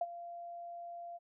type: tone with ADSR envelope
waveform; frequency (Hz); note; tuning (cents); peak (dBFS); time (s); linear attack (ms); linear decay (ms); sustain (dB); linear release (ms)
sine; 690; F5; -21; -29; 0.01-1.19; 4; 40; -14; 31
effects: none

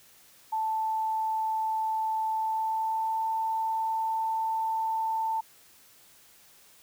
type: tone with pitch glide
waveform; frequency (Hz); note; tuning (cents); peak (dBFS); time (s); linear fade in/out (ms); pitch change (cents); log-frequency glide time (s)
sine; 880 to 890.2; A5 to A5; 0 to +20; -26; 0.52-5.41; 10; +20; 2.31-3.26
effects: white hiss -57 dBFS RMS until 6.82 s

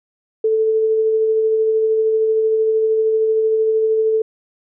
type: tone with tremolo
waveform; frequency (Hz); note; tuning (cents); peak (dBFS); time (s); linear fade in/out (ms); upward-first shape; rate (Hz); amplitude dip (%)
sine; 440; A4; 0; -12; 0.44-4.22; 5; sine; 13; 25
effects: none

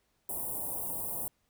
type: band-stop noise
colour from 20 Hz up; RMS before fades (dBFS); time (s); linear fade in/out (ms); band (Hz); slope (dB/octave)
white; -36; 0.29-1.28; 2; 980 to 9000; 48
effects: pink hiss -75 dBFS RMS until 1.49 s

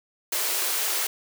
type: high-pass noise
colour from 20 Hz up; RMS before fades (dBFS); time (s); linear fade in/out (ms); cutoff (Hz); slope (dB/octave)
white; -26; 0.32-1.07; 5; 340; 96
effects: none

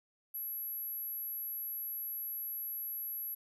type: tone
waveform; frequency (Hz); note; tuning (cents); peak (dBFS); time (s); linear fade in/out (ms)
sine; 11640; F#9; -29; -37; 0.34-3.35; 10
effects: none

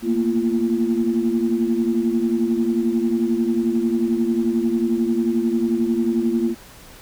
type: tone cluster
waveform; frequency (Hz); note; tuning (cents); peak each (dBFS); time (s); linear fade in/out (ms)
sine; 227.1 / 238.3 / 342.7; A#3 / A#3 / F4; -45 / +38 / -33; -21; 0.02-6.55; 50
effects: tanh soft clip ceiling -8 dBFS + pink hiss -44 dBFS RMS until 7.01 s

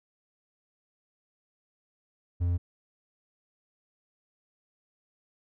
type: tone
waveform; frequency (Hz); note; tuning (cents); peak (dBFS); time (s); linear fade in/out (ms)
triangle; 87.31; F2; 0; -22; 2.4-2.58; 20
effects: none

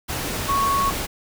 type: tone in noise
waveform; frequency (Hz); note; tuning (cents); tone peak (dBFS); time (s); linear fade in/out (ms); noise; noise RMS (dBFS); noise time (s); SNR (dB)
sine; 1108; C#6; -1; -18; 0.48-0.91; 20; pink; -27; 0.08-1.07; +6
effects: none

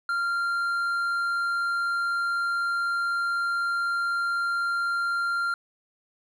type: tone with hard clipping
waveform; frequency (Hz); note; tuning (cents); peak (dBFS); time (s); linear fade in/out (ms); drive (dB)
triangle; 1388; F6; -11; -25; 0.09-5.54; 2; 7
effects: none

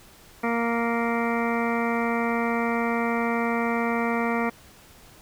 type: harmonic tone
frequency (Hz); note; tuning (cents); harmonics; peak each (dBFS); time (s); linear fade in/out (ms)
233.1; A#3; 0; 1 / 2 / 3 / 4 / 5 / 6 / 8 / 9 / 10; -26 / -29 / -31 / -32 / -33 / -34 / -35 / -36 / -36; 0.43-4.5; 10
effects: pink hiss -51 dBFS RMS until 5.21 s

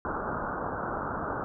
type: low-pass noise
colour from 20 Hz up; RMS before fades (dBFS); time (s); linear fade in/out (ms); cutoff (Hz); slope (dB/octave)
white; -33; 0.05-1.44; 0; 1500; 96
effects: none

